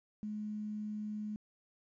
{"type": "tone with quantisation", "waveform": "sine", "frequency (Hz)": 211.5, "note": "G#3", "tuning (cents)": 32, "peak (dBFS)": -37, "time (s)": [0.23, 1.36], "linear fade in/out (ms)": 0, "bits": 11, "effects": ["resampled to 16000 Hz"]}